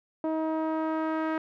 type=tone with low-pass filter sweep; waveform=sawtooth; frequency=317.1 Hz; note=D#4; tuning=33 cents sharp; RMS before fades=-29 dBFS; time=0.24-1.38 s; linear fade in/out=2 ms; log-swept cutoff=780 to 1600 Hz; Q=1.5; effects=none